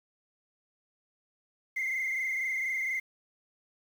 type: tone with frequency modulation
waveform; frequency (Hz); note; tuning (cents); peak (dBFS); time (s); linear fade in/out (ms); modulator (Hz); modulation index
sine; 2093; C7; 0; -27; 1.76-3; 10; 24.2; 2.8
effects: tanh soft clip ceiling -27 dBFS + 9-bit